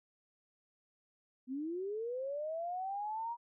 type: linear sweep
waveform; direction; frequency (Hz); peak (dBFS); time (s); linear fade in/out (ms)
sine; up; 246.9 to 957; -36; 1.47-3.37; 50
effects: none